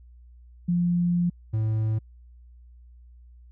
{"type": "tone pair in turn", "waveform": ["sine", "triangle"], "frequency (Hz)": [174.61, 109.52], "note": ["F3", "A2"], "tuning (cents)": [0, -8], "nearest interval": "minor sixth", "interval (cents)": 808, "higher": "first", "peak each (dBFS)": -20, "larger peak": "neither", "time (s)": [[0.68, 1.3], [1.53, 1.99]], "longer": "first", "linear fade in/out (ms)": 10, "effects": ["added 60 Hz sine -47 dBFS peak until 3.51 s"]}